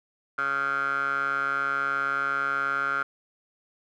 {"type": "tone with band-pass filter", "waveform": "15% pulse", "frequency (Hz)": 138.59, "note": "C#3", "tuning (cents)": 0, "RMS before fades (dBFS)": -27, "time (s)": [0.38, 3.03], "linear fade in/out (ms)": 5, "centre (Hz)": 1400, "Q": 8.3, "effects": []}